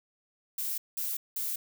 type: noise bursts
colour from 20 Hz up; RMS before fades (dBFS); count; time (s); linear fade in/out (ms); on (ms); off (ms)
violet; -33; 3; 0.58-1.56; 5; 200; 190
effects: none